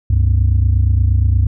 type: tone pair together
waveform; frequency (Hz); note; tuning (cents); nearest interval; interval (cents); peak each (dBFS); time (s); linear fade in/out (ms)
sine; 68.8 / 97.3; C#2 / G2; -12 / -12; tritone; 600; -11; 0.1-1.47; 5
effects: tanh soft clip ceiling -6 dBFS